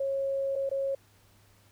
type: tone with dropouts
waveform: sine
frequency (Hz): 546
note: C#5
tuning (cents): -26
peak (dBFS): -27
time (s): 0-0.95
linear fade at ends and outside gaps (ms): 5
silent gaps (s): 0.555-0.559 / 0.693-0.713
effects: added 101 Hz sine -62 dBFS peak until 1.71 s + pink hiss -63 dBFS RMS until 1.71 s